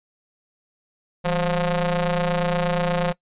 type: ring-modulated tone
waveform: sawtooth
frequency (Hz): 179.6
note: F3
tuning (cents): +49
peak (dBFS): -13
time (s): 1.24-3.13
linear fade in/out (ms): 20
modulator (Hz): 345
effects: noise-tail reverb RT60 0.1 s tail -21 dB re dry + resampled to 8000 Hz